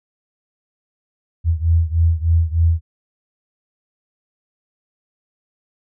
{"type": "beating tone pair", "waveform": "sine", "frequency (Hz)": [81.7, 85], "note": ["E2", "F2"], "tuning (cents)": [-15, -46], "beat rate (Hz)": 3.3, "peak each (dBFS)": [-15, -17], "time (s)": [1.44, 2.81], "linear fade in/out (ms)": 50, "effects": []}